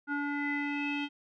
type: tone with low-pass filter sweep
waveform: square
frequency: 287.7 Hz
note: D4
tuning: 36 cents flat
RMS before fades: -33 dBFS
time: 0.07-1.09 s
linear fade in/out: 50 ms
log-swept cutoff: 1500 to 3000 Hz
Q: 7.5
effects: none